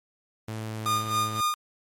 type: tone with pitch glide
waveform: sawtooth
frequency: 110 to 108.74 Hz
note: A2 to A2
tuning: 0 to -20 cents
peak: -28 dBFS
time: 0.48-1.41 s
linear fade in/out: 5 ms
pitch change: -20 cents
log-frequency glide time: 0.66-1.24 s
type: tone with tremolo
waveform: 45% pulse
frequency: 1218 Hz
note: D#6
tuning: 37 cents flat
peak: -22 dBFS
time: 0.86-1.54 s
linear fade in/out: 0 ms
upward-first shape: sine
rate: 3.8 Hz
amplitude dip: 75%
effects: MP3 64 kbps